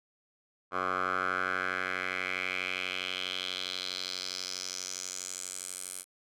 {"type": "tone with band-pass filter sweep", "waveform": "10% pulse", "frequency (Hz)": 92.3, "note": "F#2", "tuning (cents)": -4, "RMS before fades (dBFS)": -35, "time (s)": [0.71, 6.05], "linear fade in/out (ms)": 50, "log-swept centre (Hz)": [1100, 9700], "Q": 3.5, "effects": []}